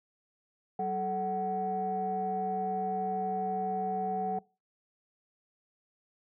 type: tone cluster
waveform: sine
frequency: 189.9 / 435.4 / 748 Hz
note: F#3 / A4 / F#5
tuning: +45 / -18 / +19 cents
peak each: -37 / -36 / -30 dBFS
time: 0.79-4.39 s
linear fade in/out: 5 ms
effects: noise-tail reverb RT60 0.3 s tail -23 dB re dry + tanh soft clip ceiling -22 dBFS